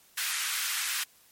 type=high-pass noise; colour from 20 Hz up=pink; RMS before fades=-31 dBFS; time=0.17-1.04 s; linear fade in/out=10 ms; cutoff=1400 Hz; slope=24 dB/octave; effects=white hiss -60 dBFS RMS until 1.31 s + MP3 64 kbps